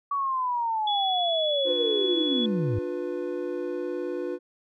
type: linear sweep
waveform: sine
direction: down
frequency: 1139 to 92.5 Hz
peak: -24 dBFS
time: 0.11-2.79 s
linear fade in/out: 5 ms
type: tone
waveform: sine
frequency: 3397 Hz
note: G#7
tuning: 38 cents sharp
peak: -26 dBFS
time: 0.87-2.46 s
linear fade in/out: 5 ms
type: chord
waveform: triangle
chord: B diminished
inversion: first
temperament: just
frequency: 296.3 / 355.6 / 493.9 Hz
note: D4 / F4 / B4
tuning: +15 / +31 / 0 cents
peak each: -33 / -29 / -31 dBFS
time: 1.64-4.39 s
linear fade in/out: 50 ms
effects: none